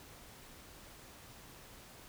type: silence
effects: pink hiss -55 dBFS RMS until 2.08 s